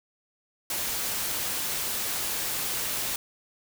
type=noise; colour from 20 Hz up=white; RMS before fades=-30 dBFS; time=0.7-3.16 s; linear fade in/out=2 ms; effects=none